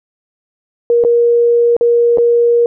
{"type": "tone with dropouts", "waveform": "sine", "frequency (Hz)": 473, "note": "A#4", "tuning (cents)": 25, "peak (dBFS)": -7, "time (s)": [0.9, 2.66], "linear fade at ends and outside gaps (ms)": 1, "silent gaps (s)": [[1.039, 1.048], [1.766, 1.81], [2.174, 2.183]], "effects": []}